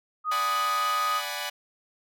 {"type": "tone", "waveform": "sine", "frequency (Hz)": 1244.5, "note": "D#6", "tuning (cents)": 0, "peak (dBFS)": -24, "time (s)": [0.24, 1.22], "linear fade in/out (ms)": 50}
{"type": "chord", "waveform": "10% pulse", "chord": "G# half-diminished seventh", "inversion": "second", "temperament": "equal", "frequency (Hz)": [587.3, 740, 830.6, 987.8], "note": ["D5", "F#5", "G#5", "B5"], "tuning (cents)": [0, 0, 0, 0], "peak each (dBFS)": -28, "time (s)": [0.31, 1.5], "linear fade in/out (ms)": 10}
{"effects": []}